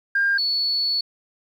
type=tone pair in turn; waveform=sine; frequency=1604 / 4423 Hz; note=G6 / C#8; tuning=+39 / -5 cents; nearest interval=octave + tritone; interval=1756 cents; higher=second; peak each=-16 / -19 dBFS; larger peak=first; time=0.15-0.38 / 0.38-1.01 s; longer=second; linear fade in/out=5 ms; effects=tanh soft clip ceiling -12 dBFS + 9-bit